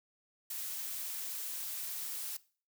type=noise; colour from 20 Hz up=blue; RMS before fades=-40 dBFS; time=0.5-2.37 s; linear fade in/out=5 ms; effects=noise-tail reverb RT60 0.4 s tail -19 dB re dry